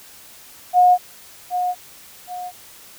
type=tone with echo; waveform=sine; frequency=722 Hz; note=F#5; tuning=43 cents flat; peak=-9 dBFS; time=0.73-0.98 s; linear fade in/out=50 ms; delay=770 ms; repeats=2; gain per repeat=-9 dB; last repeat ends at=2.52 s; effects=white hiss -44 dBFS RMS until 2.98 s